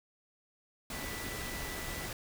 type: tone in noise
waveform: sine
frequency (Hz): 1975.5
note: B6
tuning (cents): 0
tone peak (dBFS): -45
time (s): 0.93-2.07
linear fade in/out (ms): 2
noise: pink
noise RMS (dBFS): -40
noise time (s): 0.9-2.13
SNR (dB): -8
effects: none